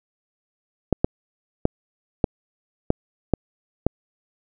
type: clicks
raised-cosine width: 2 ms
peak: -3 dBFS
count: 7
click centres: 0.927 / 1.045 / 1.654 / 2.242 / 2.904 / 3.337 / 3.866 s
effects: none